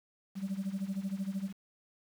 sine tone with tremolo, 194.2 Hz, G3, 16 cents flat, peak -28 dBFS, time 0.35-1.53 s, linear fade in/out 50 ms, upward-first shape sine, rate 13 Hz, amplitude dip 85%, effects tanh soft clip ceiling -29 dBFS + 9-bit

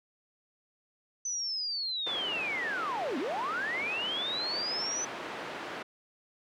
sine linear two-way sweep, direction down then up, 6080 to 234.2 to 6080 Hz, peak -31 dBFS, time 1.25-5.05 s, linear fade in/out 5 ms, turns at 3.18 s
pink band-pass noise, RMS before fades -40 dBFS, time 2.06-5.83 s, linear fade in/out 10 ms, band 350 to 2600 Hz, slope 12 dB/octave
effects none

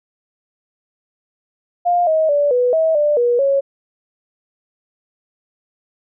sine tone with pitch steps, 704 / 633 / 579 / 493.9 / 643 / 592 / 481.5 / 552 Hz, F5 / D#5 / D5 / B4 / E5 / D5 / B4 / C#5, +14 / +30 / -25 / 0 / -43 / +14 / -44 / -7 cents, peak -12 dBFS, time 1.85-3.61 s, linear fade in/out 20 ms, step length 220 ms, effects none

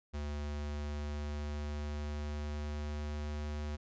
square tone with pitch glide, 73.42 to 74.53 Hz, D2 to D2, 0 to +26 cents, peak -37 dBFS, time 0.13-3.77 s, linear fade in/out 20 ms, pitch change +26 cents, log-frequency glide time 0.42-3.51 s, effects resampled to 16000 Hz

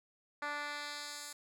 10% pulse tone with band-pass filter sweep, 292.4 Hz, D4, 7 cents flat, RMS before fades -42 dBFS, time 0.42-1.33 s, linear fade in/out 5 ms, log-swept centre 1500 to 8700 Hz, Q 0.96, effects none

